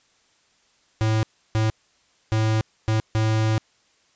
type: tone bursts at uneven times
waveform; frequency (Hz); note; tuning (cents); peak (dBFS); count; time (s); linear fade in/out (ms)
square; 109.8; A2; -3; -19; 5; 1.01-1.23 / 1.55-1.7 / 2.32-2.61 / 2.88-3 / 3.15-3.58; 0
effects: white hiss -62 dBFS RMS until 4.15 s + resampled to 16000 Hz